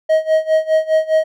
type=tone with tremolo; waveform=triangle; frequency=632 Hz; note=D#5; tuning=27 cents sharp; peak=-7 dBFS; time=0.09-1.24 s; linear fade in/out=10 ms; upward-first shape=sine; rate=4.9 Hz; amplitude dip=90%; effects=none